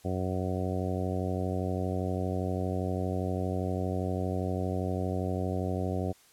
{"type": "harmonic tone", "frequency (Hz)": 92.5, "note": "F#2", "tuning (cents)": 0, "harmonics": [1, 2, 3, 4, 5, 6, 7, 8], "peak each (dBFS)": [-32, -35, -37, -38, -39, -40, -40, -41], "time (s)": [0.04, 6.13], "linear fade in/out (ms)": 20, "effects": ["white hiss -60 dBFS RMS until 6.32 s", "low-pass 12000 Hz 12 dB/octave"]}